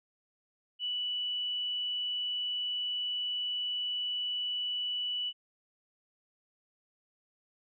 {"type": "tone", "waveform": "sine", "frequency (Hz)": 2960, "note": "F#7", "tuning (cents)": 0, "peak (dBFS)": -31, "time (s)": [0.79, 5.33], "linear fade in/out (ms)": 50, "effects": []}